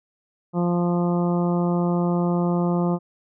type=harmonic tone; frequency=174.61 Hz; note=F3; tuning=in tune; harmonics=1 / 2 / 3 / 4 / 5 / 6 / 7; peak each=-20 / -26 / -30 / -32 / -34 / -36 / -37 dBFS; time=0.53-2.99 s; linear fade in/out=50 ms; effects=none